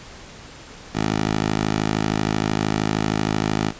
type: tone with high-pass filter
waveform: 10% pulse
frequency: 53 Hz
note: G#1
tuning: 36 cents sharp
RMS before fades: -22 dBFS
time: 0.93-3.73 s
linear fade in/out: 50 ms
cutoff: 130 Hz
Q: 0.61
effects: pink hiss -41 dBFS RMS until 3.79 s + resampled to 16000 Hz